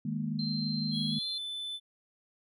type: chord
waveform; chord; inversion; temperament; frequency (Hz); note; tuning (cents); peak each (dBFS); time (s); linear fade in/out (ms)
sine; D# suspended fourth; none; just; 155.56 / 207.4 / 233.3; D#3 / G#3 / A#3; 0 / -2 / +2; -35; 0.05-1.19; 5
type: tone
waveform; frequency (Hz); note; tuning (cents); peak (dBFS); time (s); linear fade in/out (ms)
sine; 4138; C8; -20; -35; 0.39-1.38; 2
type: tone with pitch glide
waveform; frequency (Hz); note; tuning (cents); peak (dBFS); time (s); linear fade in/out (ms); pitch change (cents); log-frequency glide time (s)
triangle; 3321 to 3514; G#7 to A7; -1 to -3; -34; 0.91-1.8; 50; +98; 1.08-1.26
effects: none